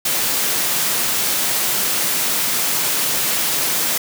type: high-pass noise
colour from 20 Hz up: white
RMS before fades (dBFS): -19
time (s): 0.05-3.98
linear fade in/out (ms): 5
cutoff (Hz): 110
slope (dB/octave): 96
effects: none